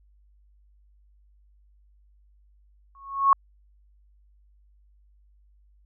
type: tone with exponential growth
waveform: sine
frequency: 1100 Hz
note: C#6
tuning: 14 cents flat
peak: -11 dBFS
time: 2.95-3.33 s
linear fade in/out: 1 ms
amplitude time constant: 82 ms
effects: added 50 Hz sine -56 dBFS peak until 5.85 s